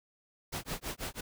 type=noise with tremolo; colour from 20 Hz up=pink; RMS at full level=-36 dBFS; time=0.52-1.21 s; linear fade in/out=10 ms; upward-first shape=sine; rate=6.1 Hz; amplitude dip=100%; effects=none